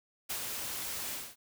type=noise with ADSR envelope; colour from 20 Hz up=white; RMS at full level=-35 dBFS; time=0.29-1.36 s; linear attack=16 ms; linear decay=68 ms; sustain=-3 dB; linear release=230 ms; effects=none